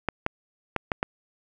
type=clicks; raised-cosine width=0.5 ms; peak=-9 dBFS; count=5; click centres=0.087 / 0.264 / 0.763 / 0.918 / 1.029 s; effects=none